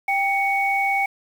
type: tone pair together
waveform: sine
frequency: 788.8 / 2231 Hz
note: G5 / C#7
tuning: +11 / +11 cents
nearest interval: octave + tritone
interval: 1800 cents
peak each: -21 dBFS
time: 0.08-1.06 s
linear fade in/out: 5 ms
effects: 7-bit